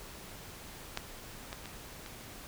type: clicks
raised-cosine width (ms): 0.2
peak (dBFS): -16 / -23 / -26 / -27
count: 4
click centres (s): 0.974 / 1.529 / 1.657 / 2.062
effects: pink hiss -48 dBFS RMS until 2.47 s